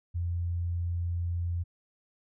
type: tone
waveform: sine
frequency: 86.4 Hz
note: F2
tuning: 18 cents flat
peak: -28 dBFS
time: 0.14-1.64 s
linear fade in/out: 20 ms
effects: none